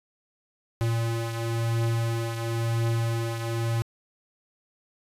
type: beating tone pair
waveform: square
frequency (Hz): 115.1 / 116.07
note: A#2 / A#2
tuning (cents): -22 / -7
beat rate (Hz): 0.97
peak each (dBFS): -26 / -33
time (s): 0.81-3.82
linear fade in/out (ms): 0
effects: resampled to 32000 Hz